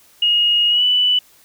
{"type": "tone with pitch glide", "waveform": "sine", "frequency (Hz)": [2871, 2976], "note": ["F7", "F#7"], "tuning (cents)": [47, 9], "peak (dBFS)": -12, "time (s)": [0.22, 1.19], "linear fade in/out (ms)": 5, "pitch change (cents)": 62, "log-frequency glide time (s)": [0.69, 0.84], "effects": ["white hiss -51 dBFS RMS until 1.44 s"]}